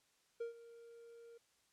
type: tone with ADSR envelope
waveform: triangle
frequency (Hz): 466.2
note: A#4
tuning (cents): 0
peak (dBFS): -36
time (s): 0.4-1.38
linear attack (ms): 10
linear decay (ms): 120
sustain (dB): -17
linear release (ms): 9
effects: white hiss -75 dBFS RMS until 1.72 s + low-pass 9000 Hz 12 dB/octave